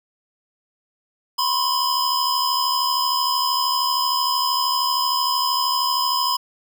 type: tone cluster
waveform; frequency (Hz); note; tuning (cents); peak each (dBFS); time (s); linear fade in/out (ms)
square; 991 / 1064 / 5070; B5 / C6 / D#8; +6 / +29 / +32; -24 / -24 / -23; 1.38-6.37; 10
effects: none